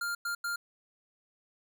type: tone bursts at uneven times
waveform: square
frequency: 1400 Hz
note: F6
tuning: 4 cents sharp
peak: -32 dBFS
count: 3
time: 0.01-0.15 / 0.25-0.35 / 0.44-0.56 s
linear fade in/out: 5 ms
effects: none